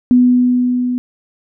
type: tone with level ramp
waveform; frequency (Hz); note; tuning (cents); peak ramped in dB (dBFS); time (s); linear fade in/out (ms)
sine; 248.1; B3; +8; -5 to -15; 0.11-0.98; 0
effects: none